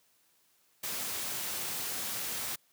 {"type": "noise", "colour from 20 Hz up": "white", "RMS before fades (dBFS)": -36, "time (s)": [0.83, 2.56], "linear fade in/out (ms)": 10, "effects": ["white hiss -69 dBFS RMS until 2.72 s", "high-pass 80 Hz 12 dB/octave"]}